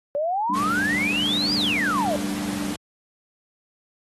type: exponential two-way sweep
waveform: sine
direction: up then down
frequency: 560 to 4978 to 560 Hz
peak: -21 dBFS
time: 0.15-2.16 s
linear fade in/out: 0 ms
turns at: 1.54 s
type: chord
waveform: sine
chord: G suspended second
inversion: none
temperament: just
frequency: 196 / 220.5 / 294 Hz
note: G3 / A3 / D4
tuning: 0 / +4 / +2 cents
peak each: -30 / -33 / -29 dBFS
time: 0.49-2.74 s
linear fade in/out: 10 ms
type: noise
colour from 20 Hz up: pink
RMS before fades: -33 dBFS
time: 0.55-2.76 s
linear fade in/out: 2 ms
effects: high-pass 100 Hz 12 dB/octave + AAC 32 kbps